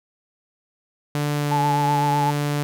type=tone with pitch glide; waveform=sawtooth; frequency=146.83 to 145.98 Hz; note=D3 to D3; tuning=0 to -10 cents; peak=-17 dBFS; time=1.15-2.63 s; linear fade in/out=0 ms; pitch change=-10 cents; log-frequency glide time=1.37-1.45 s
type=tone with vibrato; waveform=sine; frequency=863 Hz; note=A5; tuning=34 cents flat; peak=-19 dBFS; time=1.51-2.31 s; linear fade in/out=10 ms; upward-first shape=sine; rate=7.9 Hz; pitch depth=34 cents each way
effects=none